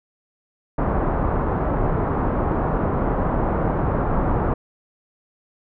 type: low-pass noise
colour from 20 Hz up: pink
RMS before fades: -21 dBFS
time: 0.78-4.54 s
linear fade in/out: 5 ms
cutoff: 1200 Hz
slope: 24 dB/octave
effects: none